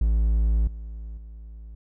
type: tone with level steps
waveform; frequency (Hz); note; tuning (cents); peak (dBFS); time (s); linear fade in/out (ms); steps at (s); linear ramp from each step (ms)
triangle; 55; A1; 0; -16 / -31 / -36; 0.01-1.75; 5; 0.67 / 1.17; 5
effects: none